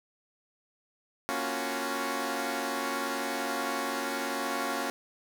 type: chord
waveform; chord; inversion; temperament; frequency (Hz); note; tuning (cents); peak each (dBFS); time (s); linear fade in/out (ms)
10% pulse; Gb major seventh; first; equal; 233.1 / 277.2 / 349.2 / 370; Bb3 / Db4 / F4 / Gb4; 0 / 0 / 0 / 0; -29 / -25 / -30 / -29; 1.29-4.9; 0
effects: none